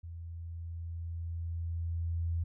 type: tone with level ramp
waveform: sine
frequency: 83.9 Hz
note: E2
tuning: 31 cents sharp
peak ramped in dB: -41 to -29 dBFS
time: 0.03-2.44 s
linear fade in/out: 10 ms
effects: none